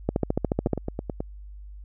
two click trains, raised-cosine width 2 ms, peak -15 / -9 dBFS, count 6 / 10, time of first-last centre 0.67-1.205 / 0.09-0.733 s, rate 9.35 / 14 Hz, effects added 50 Hz sine -39 dBFS peak until 1.84 s

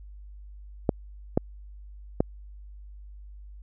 clicks, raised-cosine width 2 ms, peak -7 dBFS, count 3, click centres 0.892 / 1.375 / 2.205 s, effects added 50 Hz sine -42 dBFS peak until 3.62 s

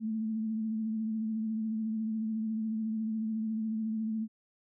sine tone with vibrato, 220 Hz, A3, in tune, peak -30 dBFS, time 0-4.28 s, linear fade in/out 50 ms, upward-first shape triangle, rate 14 Hz, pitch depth 40 cents each way, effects none

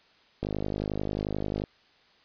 click train, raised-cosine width 2 ms, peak -17 dBFS, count 63, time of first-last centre 0.43-1.639 s, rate 51.3 Hz, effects white hiss -61 dBFS RMS until 2.24 s + resampled to 11025 Hz

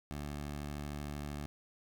15% pulse tone, 73 Hz, D2, 10 cents flat, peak -33 dBFS, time 0.11-1.46 s, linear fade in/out 0 ms, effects none

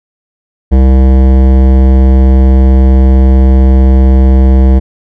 sine tone with hard clipping, 65.4 Hz, C2, in tune, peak -4 dBFS, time 0.71-4.8 s, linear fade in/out 20 ms, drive 16 dB, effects none

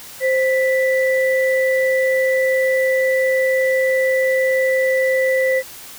sine tone pair together, 523.2 / 1975.5 Hz, C5 / B6, 0 / 0 cents, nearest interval octave + major seventh, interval 2300 cents, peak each -15 / -20 dBFS, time 0.2-5.63 s, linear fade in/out 50 ms, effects white hiss -37 dBFS RMS until 5.98 s

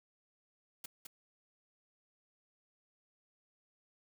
white noise with echo, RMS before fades -44 dBFS, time 0.84-0.86 s, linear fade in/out 5 ms, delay 210 ms, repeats 1, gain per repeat -4 dB, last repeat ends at 1.07 s, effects none

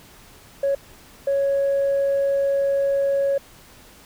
sine tone bursts at uneven times, 554.4 Hz, C#5, in tune, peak -16 dBFS, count 2, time 0.63-0.75 / 1.27-3.38 s, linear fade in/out 5 ms, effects tanh soft clip ceiling -15 dBFS + pink hiss -48 dBFS RMS until 4.05 s

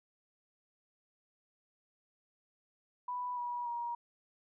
sine tone with pitch steps, 987.8 / 968 / 948.7 Hz, B5 / B5 / A#5, 0 / -35 / +30 cents, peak -35 dBFS, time 3.08-3.95 s, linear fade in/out 5 ms, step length 290 ms, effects none

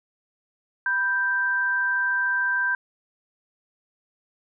sine tone pair together, 986 / 1568.4 Hz, B5 / G6, -3 / 0 cents, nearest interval minor sixth, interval 803 cents, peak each -30 / -21 dBFS, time 0.86-2.75 s, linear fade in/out 2 ms, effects none

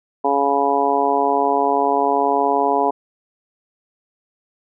harmonic tone, 140.4 Hz, C#3, 22 cents sharp, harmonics 2 / 3 / 4 / 5 / 6 / 7, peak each -25 / -21 / -26 / -20 / -21 / -21 dBFS, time 0.24-2.91 s, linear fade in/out 10 ms, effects none

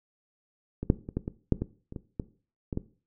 clicks, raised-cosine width 3 ms, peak -19 / -6 / -23 / -15 / -19 / -8 / -16 / -27 / -23 / -17 / -19 / -16 dBFS, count 12, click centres 0.83 / 0.901 / 1.089 / 1.17 / 1.279 / 1.523 / 1.62 / 1.924 / 1.962 / 2.198 / 2.728 / 2.774 s, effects noise-tail reverb RT60 0.4 s tail -17 dB re dry

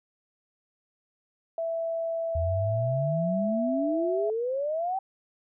sine tone, 661 Hz, E5, 5 cents sharp, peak -27 dBFS, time 1.58-4.3 s, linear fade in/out 2 ms
sine exponential sweep, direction up, 78.9 to 784 Hz, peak -26 dBFS, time 2.35-4.99 s, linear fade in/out 5 ms
effects none

